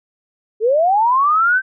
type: linear sweep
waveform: sine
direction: up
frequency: 413.6 to 1568 Hz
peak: -11 dBFS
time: 0.6-1.62 s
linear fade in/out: 50 ms
effects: none